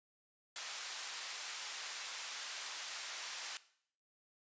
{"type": "band-pass noise", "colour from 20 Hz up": "white", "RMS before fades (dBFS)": -45, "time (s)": [0.56, 3.57], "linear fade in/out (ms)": 0, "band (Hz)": [900, 6700], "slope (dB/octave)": 12, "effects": ["noise-tail reverb RT60 0.6 s tail -17 dB re dry", "resampled to 16000 Hz"]}